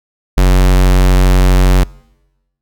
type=tone; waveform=square; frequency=46.21 Hz; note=F#1; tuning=1 cent flat; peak=-6 dBFS; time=0.37-1.84 s; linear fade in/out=10 ms; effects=noise-tail reverb RT60 1.0 s tail -25 dB re dry